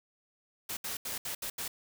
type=noise bursts at uneven times; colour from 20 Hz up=white; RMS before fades=-37 dBFS; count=6; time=0.69-0.77 / 0.84-0.97 / 1.05-1.18 / 1.25-1.35 / 1.42-1.5 / 1.58-1.68 s; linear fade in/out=5 ms; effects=none